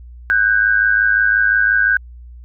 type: tone pair together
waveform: sine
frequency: 1500 / 1605.7 Hz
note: F#6 / G6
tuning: +23 / +41 cents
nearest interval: minor second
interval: 118 cents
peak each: -14 dBFS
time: 0.3-1.97 s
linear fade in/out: 0 ms
effects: added 60 Hz sine -34 dBFS peak until 2.44 s